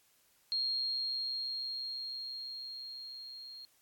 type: tone with level ramp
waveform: sine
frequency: 4242 Hz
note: C8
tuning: 23 cents sharp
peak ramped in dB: -30 to -46 dBFS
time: 0.52-3.65 s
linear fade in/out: 0 ms
effects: white hiss -69 dBFS RMS until 3.81 s + AAC 64 kbps